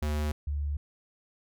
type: tone pair in turn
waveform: square / sine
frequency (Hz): 75.2 / 72.53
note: D2 / D2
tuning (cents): +42 / -21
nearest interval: minor second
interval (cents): 63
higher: first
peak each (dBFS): -28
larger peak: neither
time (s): 0.02-0.32 / 0.47-0.77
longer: neither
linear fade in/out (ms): 5
effects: none